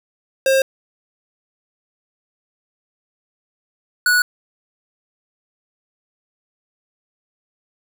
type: tone pair in turn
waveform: square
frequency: 534 / 1469.1 Hz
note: C5 / F#6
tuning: +35 / -13 cents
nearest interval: octave + tritone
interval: 1752 cents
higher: second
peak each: -13 dBFS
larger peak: neither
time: 0.46-0.62 / 4.06-4.22 s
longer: neither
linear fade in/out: 2 ms
effects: none